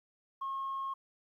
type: tone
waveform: sine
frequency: 1082 Hz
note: C#6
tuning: 42 cents flat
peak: -33 dBFS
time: 0.41-0.94 s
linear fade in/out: 10 ms
effects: tanh soft clip ceiling -31 dBFS + 12-bit